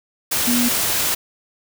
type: tone in noise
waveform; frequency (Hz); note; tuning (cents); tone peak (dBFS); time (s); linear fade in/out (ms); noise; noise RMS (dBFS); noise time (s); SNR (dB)
sine; 242.3; B3; -33; -17; 0.47-0.69; 10; white; -20; 0.31-1.15; 0
effects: none